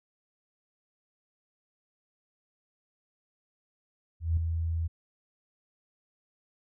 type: tone with ADSR envelope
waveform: sine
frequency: 82.41 Hz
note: E2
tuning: in tune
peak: -21 dBFS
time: 4.2-4.88 s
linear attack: 170 ms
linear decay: 3 ms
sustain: -6 dB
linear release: 17 ms
effects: none